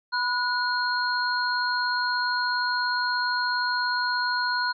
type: tone cluster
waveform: sine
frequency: 992 / 1459 / 4229 Hz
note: B5 / F#6 / C8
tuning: +7 / -25 / +18 cents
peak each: -27 / -26 / -30 dBFS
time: 0.12-4.73 s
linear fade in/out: 20 ms
effects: none